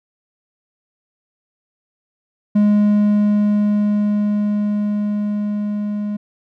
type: tone with level ramp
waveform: triangle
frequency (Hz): 207.7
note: G#3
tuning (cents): 0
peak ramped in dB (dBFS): -8 to -18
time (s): 2.55-6.17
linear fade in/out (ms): 10
effects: none